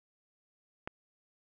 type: click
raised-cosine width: 0.5 ms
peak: -22 dBFS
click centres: 0.875 s
effects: none